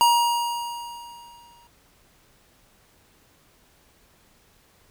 square tone with exponential decay, 947 Hz, A#5, 27 cents sharp, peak -14 dBFS, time 0.01-1.67 s, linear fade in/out 0 ms, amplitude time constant 360 ms, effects pink hiss -59 dBFS RMS until 4.9 s

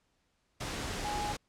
sine tone in noise, 830.6 Hz, G#5, in tune, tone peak -34 dBFS, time 1.04-1.33 s, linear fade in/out 10 ms, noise pink, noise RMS -37 dBFS, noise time 0.6-1.37 s, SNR 0 dB, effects pink hiss -75 dBFS RMS until 1.48 s + low-pass 8000 Hz 12 dB/octave

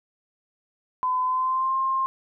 sine tone with pitch glide, 1014 to 1060.1 Hz, B5 to C6, +45 to +22 cents, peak -21 dBFS, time 1.03-2.06 s, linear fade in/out 0 ms, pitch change +77 cents, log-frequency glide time 1.23-1.76 s, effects none

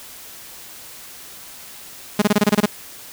sawtooth tone bursts, 207.7 Hz, G#3, in tune, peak -8 dBFS, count 9, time 2.19-2.659 s, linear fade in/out 5 ms, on 29 ms, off 26 ms, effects white hiss -39 dBFS RMS until 3.12 s

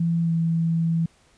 sine tone with pitch glide, 167.7 to 165.2 Hz, E3 to E3, +30 to +4 cents, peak -19 dBFS, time 0-1.06 s, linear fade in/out 5 ms, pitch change -26 cents, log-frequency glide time 0.22-0.32 s, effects pink hiss -59 dBFS RMS until 1.37 s + resampled to 22050 Hz

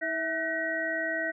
sine tone cluster, 320.8 / 655 / 1517 / 1902 Hz, E4 / E5 / F#6 / A#6, -47 / -11 / +43 / +34 cents, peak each -38 / -33 / -34 / -31 dBFS, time 0.01-1.32 s, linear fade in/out 20 ms, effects none

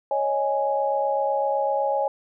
sine chord, C# suspended second, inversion none, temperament equal, 554.4 / 622.3 / 830.6 Hz, C#5 / D#5 / G#5, 0 / 0 / 0 cents, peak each -24 / -28 / -24 dBFS, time 0.11-2.08 s, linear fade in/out 2 ms, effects none

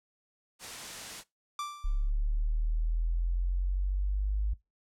white noise, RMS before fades -41 dBFS, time 0.59-1.24 s, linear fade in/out 50 ms
45% pulse tone with exponential decay, 1174.7 Hz, D6, in tune, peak -31 dBFS, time 1.59-2.1 s, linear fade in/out 2 ms, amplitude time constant 110 ms
sine exponential sweep, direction up, 34.65 to 52.2 Hz, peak -26 dBFS, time 1.84-4.54 s, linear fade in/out 10 ms
effects noise-tail reverb RT60 0.2 s tail -21 dB re dry + low-pass 9000 Hz 12 dB/octave

